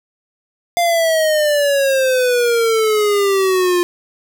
square exponential sweep, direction down, 698.5 to 350 Hz, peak -13 dBFS, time 0.77-3.83 s, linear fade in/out 0 ms, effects none

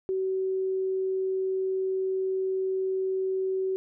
sine tone, 379.1 Hz, F#4, 42 cents sharp, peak -25 dBFS, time 0.09-3.76 s, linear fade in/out 0 ms, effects none

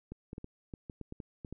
clicks, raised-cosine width 3 ms, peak -29 dBFS, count 11, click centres 0.12 / 0.331 / 0.381 / 0.444 / 0.738 / 0.898 / 1.013 / 1.124 / 1.202 / 1.448 / 1.526 s, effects none

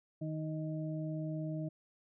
harmonic tone, 156.3 Hz, D#3, 8 cents sharp, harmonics 1 / 2 / 4, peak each -37 / -41 / -45 dBFS, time 0.21-1.69 s, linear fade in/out 10 ms, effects none

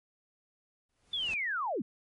pink noise with exponential growth, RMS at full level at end -43 dBFS, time 0.89-1.34 s, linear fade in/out 2 ms, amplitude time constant 96 ms
sine linear sweep, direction down, 3520 to 175.4 Hz, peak -30 dBFS, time 1.13-1.82 s, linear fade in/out 5 ms
effects MP3 48 kbps

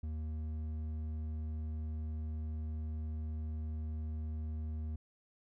sine tone with hard clipping, 77.9 Hz, D#2, 3 cents sharp, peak -38 dBFS, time 0.03-4.96 s, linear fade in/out 5 ms, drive 6 dB, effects none

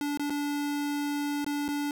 square tone with dropouts, 289.7 Hz, D4, 24 cents flat, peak -29 dBFS, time 0.01-1.91 s, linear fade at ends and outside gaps 1 ms, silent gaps 0.174-0.195 / 0.298-0.304 / 1.445-1.464 / 1.681-1.687 s, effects none

